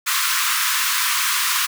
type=high-pass noise; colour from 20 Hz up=pink; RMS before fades=-20 dBFS; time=0.06-1.67 s; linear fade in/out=20 ms; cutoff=1000 Hz; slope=96 dB/octave; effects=none